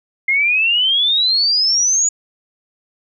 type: exponential sweep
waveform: sine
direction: up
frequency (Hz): 2104 to 6930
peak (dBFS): -12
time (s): 0.28-2.09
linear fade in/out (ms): 5
effects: none